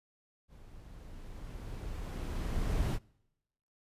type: noise with level ramp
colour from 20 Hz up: brown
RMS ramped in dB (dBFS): -54 to -29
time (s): 0.48-2.99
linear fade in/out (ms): 50
effects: noise-tail reverb RT60 0.9 s tail -26 dB re dry + resampled to 32000 Hz